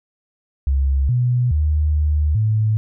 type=tone with pitch steps; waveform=sine; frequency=68 / 123.3 / 76 / 75.3 / 108.5 Hz; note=C#2 / B2 / D#2 / D2 / A2; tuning=-33 / -2 / -40 / +44 / -24 cents; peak=-14 dBFS; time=0.67-2.77 s; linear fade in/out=0 ms; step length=420 ms; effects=none